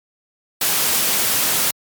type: noise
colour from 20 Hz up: white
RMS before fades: -18 dBFS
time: 0.61-1.71 s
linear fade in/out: 5 ms
effects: high-pass 100 Hz 12 dB/octave + MP3 96 kbps